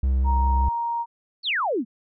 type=tone with vibrato; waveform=triangle; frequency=65.41 Hz; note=C2; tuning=in tune; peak=-16 dBFS; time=0.03-0.69 s; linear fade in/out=5 ms; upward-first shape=square; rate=5.1 Hz; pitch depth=13 cents each way
type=tone; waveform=sine; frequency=936 Hz; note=A#5; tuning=7 cents sharp; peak=-23 dBFS; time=0.24-1.06 s; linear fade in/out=50 ms
type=exponential sweep; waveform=sine; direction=down; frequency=4679 to 200 Hz; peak=-21 dBFS; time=1.43-1.85 s; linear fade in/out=50 ms
effects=none